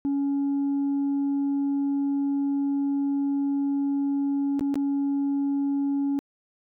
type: tone with dropouts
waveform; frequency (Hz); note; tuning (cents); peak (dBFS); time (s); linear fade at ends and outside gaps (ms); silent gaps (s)
sine; 280; C#4; +18; -20; 0.05-6.19; 0; 4.594-4.609 / 4.742-4.756
effects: tanh soft clip ceiling -21 dBFS